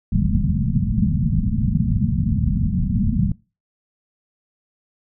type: low-pass noise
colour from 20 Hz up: white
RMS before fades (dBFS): -19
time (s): 0.12-3.32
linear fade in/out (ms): 5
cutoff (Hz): 230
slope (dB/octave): 96
effects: noise-tail reverb RT60 0.3 s tail -22 dB re dry